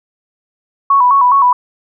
sine tone with vibrato, 1046.5 Hz, C6, in tune, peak -6 dBFS, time 0.9-1.53 s, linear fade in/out 5 ms, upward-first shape square, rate 4.8 Hz, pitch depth 100 cents each way, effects none

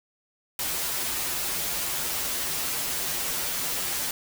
white noise with comb filter, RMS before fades -29 dBFS, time 0.59-4.11 s, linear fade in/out 2 ms, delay 9.5 ms, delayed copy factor -0.75, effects none

